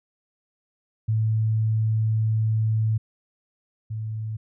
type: tone pair in turn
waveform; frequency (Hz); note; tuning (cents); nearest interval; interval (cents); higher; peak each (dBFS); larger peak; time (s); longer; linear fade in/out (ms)
sine; 110 / 109.51; A2 / A2; 0 / -8; unison; 8; first; -19 / -27; first; 1.08-2.98 / 3.9-4.37; first; 10
effects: none